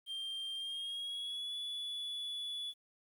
triangle tone with pitch glide, 3178 to 3426 Hz, G7 to A7, +23 to -47 cents, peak -37 dBFS, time 0.06-2.74 s, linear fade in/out 50 ms, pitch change +130 cents, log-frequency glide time 0.55-1.55 s, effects 11-bit

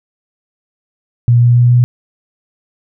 sine tone with pitch steps, 119.8 / 120.7 / 121.61 / 122.53 Hz, A#2 / B2 / B2 / B2, +48 / -39 / -26 / -13 cents, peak -5 dBFS, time 1.28-1.84 s, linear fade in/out 0 ms, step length 140 ms, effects none

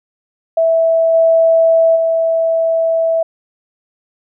sine tone with level steps, 656 Hz, E5, 9 cents flat, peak -9 / -7 / -11 dBFS, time 0.57-3.23 s, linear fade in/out 5 ms, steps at 1.13 / 1.95 s, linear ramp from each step 20 ms, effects none

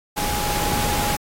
sine tone in noise, 830.6 Hz, G#5, in tune, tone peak -26 dBFS, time 0.16-1.17 s, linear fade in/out 20 ms, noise pink, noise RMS -24 dBFS, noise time 0.16-1.17 s, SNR -5 dB, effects AAC 48 kbps

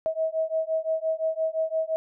sine beating tone pair, 638 / 643.8 Hz, D#5 / E5, +43 / -41 cents, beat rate 5.8 Hz, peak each -27 dBFS, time 0.06-1.96 s, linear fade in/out 0 ms, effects none

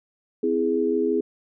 sine chord, C augmented, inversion none, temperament equal with one note detuned, 256.8 / 329.6 / 415.3 Hz, C4 / E4 / G#4, -32 / 0 / 0 cents, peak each -26 / -25 / -22 dBFS, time 0.43-1.21 s, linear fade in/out 5 ms, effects none

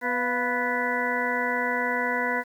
harmonic tone with a mistuned harmonic, 246.9 Hz, B3, in tune, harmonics 1 / 2 / 3 / 4 / 6 / 7 / 8, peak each -33 / -31 / -34 / -30 / -31 / -33 / -29 dBFS, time 0.01-2.44 s, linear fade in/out 50 ms, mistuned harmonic 3, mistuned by -90 cents, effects 9-bit

